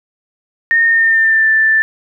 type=tone with pitch glide; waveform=sine; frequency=1836 to 1767.3 Hz; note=A#6 to A6; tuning=-27 to +7 cents; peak=-8 dBFS; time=0.71-1.82 s; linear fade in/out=0 ms; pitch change=-66 cents; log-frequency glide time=0.87-1.49 s; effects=none

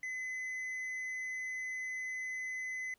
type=tone with tanh clipping; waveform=sine; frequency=2027 Hz; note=B6; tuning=45 cents sharp; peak=-38 dBFS; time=0.03-2.94 s; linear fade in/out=2 ms; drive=5 dB; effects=pink hiss -73 dBFS RMS until 2.98 s

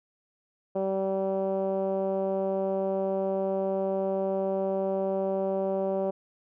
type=tone with low-pass filter; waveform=10% pulse; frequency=192.6 Hz; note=G3; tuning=30 cents flat; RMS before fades=-28 dBFS; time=0.75-6.11 s; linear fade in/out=10 ms; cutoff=560 Hz; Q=2.5; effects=none

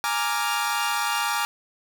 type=chord; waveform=sawtooth; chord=Bb dominant seventh; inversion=third; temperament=equal; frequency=830.6 / 932.3 / 1174.7 / 1396.9 Hz; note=Ab5 / Bb5 / D6 / F6; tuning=0 / 0 / 0 / 0 cents; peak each=-25 dBFS; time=0.04-1.45 s; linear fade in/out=0 ms; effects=none

